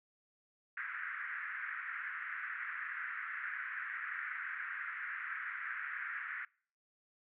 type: band-pass noise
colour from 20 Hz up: pink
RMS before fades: -42 dBFS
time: 0.77-6.45 s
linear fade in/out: 2 ms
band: 1400 to 2000 Hz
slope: 48 dB/octave
effects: noise-tail reverb RT60 0.5 s tail -26 dB re dry